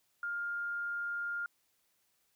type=tone; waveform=sine; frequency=1407 Hz; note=F6; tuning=12 cents sharp; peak=-34 dBFS; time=0.23-1.46 s; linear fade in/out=2 ms; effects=white hiss -75 dBFS RMS until 2.35 s